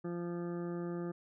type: harmonic tone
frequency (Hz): 173.2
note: F3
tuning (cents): -14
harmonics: 1 / 2 / 3 / 4 / 5 / 7 / 8 / 9 / 10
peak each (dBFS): -39 / -39 / -48 / -54 / -57 / -53 / -62 / -61 / -62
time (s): 0.04-1.12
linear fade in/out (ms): 10
effects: none